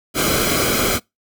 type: noise with comb filter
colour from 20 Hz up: pink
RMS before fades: -18 dBFS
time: 0.14-1 s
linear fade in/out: 50 ms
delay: 1.1 ms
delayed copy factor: -0.7
effects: noise-tail reverb RT60 0.2 s tail -26 dB re dry